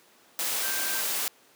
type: tone in noise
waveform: sine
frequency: 1568 Hz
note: G6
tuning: in tune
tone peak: -35 dBFS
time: 0.63-1.01 s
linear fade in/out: 0 ms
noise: white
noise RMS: -29 dBFS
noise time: 0.39-1.28 s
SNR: -9 dB
effects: pink hiss -58 dBFS RMS until 1.55 s + high-pass 300 Hz 12 dB/octave